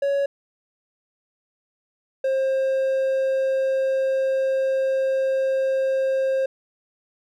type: tone pair in turn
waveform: triangle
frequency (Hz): 559 / 532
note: C#5 / C5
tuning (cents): +14 / +29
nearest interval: minor second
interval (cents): 85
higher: first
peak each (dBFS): -17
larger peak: neither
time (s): 0.02-0.26 / 2.24-6.46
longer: second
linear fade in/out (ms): 5
effects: none